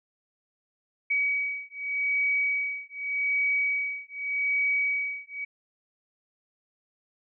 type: beating tone pair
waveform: sine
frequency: 2267 / 2267.84 Hz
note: C#7 / C#7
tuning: +38 / +39 cents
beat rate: 0.84 Hz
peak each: -28 dBFS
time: 1.1-5.45 s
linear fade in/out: 10 ms
effects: none